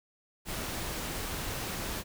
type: noise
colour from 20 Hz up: pink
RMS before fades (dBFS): -36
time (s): 0.45-2.04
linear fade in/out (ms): 50
effects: none

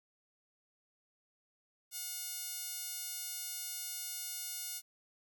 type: tone with high-pass filter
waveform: sawtooth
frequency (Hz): 720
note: F#5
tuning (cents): -47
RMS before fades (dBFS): -42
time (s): 1.91-4.82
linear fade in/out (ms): 50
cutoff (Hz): 5900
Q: 0.62
effects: none

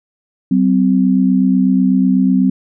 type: tone pair together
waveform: sine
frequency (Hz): 190 / 258.1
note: F#3 / C4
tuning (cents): +46 / -23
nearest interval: perfect fourth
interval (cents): 531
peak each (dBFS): -12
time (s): 0.51-2.5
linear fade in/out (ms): 5
effects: none

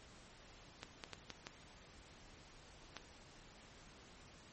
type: clicks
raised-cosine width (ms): 0.2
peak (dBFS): -27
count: 6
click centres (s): 0.831 / 1.038 / 1.133 / 1.303 / 1.469 / 2.967
effects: pink hiss -60 dBFS RMS until 4.52 s + MP3 32 kbps

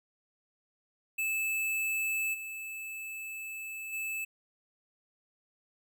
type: tone with level steps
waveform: square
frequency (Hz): 2620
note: E7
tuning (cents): -11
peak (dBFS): -30 / -39 / -34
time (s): 1.18-4.25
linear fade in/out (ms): 10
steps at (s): 2.33 / 3.92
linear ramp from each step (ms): 20
effects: none

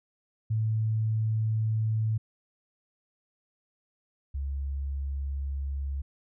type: tone pair in turn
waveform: sine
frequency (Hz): 110 / 69.15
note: A2 / C#2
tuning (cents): 0 / -4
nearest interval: minor sixth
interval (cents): 804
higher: first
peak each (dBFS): -24 / -29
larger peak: first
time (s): 0.5-2.18 / 4.34-6.02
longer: neither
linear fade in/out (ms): 10
effects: none

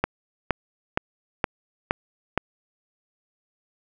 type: click train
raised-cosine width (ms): 0.5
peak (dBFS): -5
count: 6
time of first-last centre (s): 0.04-2.376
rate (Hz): 2.14
effects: none

